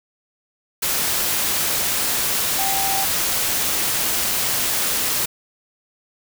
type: tone in noise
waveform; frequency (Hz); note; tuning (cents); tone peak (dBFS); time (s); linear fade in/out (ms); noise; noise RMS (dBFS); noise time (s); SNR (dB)
sine; 780; G5; -9; -24; 2.58-3.05; 10; white; -21; 0.82-5.26; -6
effects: none